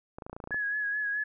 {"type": "clicks", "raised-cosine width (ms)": 1, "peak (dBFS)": -26, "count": 11, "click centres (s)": [0.185, 0.222, 0.265, 0.297, 0.33, 0.365, 0.402, 0.44, 0.474, 0.508, 0.544]}
{"type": "tone with vibrato", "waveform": "sine", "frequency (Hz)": 1678, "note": "G#6", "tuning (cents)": 17, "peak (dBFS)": -28, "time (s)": [0.51, 1.24], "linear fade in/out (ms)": 10, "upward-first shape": "sine", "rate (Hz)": 4.7, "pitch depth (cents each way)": 35}
{"effects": []}